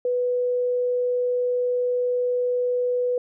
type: tone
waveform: sine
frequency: 493.9 Hz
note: B4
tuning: in tune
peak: -20 dBFS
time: 0.05-3.18 s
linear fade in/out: 2 ms
effects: none